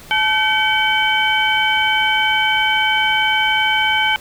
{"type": "tone cluster", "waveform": "sine", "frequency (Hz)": [864, 1531, 2272, 3065], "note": ["A5", "G6", "C#7", "G7"], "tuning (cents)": [-32, -41, 42, -40], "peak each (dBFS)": -19, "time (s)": [0.11, 4.16], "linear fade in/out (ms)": 0, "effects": ["pink hiss -40 dBFS RMS until 4.2 s"]}